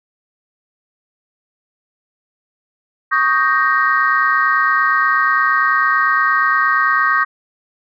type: chord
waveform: sine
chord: Eb dominant seventh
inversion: third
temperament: equal with one note detuned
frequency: 1115.8 / 1244.5 / 1568 / 1864.7 Hz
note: Db6 / Eb6 / G6 / Bb6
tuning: +11 / 0 / 0 / 0 cents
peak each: -17 dBFS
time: 3.11-7.25 s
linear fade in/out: 20 ms
effects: tanh soft clip ceiling -2 dBFS